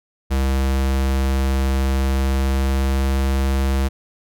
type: tone with pitch glide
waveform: square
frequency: 66.8 to 67.23 Hz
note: C2 to C2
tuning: +36 to +48 cents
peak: -17 dBFS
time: 0.3-3.89 s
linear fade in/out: 20 ms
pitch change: +12 cents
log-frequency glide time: 1.95-3.21 s
effects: none